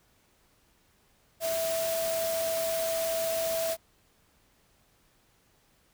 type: tone in noise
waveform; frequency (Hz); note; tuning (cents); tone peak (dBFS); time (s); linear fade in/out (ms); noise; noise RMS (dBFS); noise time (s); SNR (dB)
sine; 657; E5; -6; -28; 1.4-3.77; 50; white; -35; 1.4-3.77; +4
effects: pink hiss -66 dBFS RMS until 5.93 s